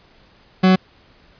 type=tone; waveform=40% pulse; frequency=186.6 Hz; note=F#3; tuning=15 cents sharp; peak=-9 dBFS; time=0.63-0.76 s; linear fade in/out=10 ms; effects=pink hiss -52 dBFS RMS until 1.39 s + resampled to 11025 Hz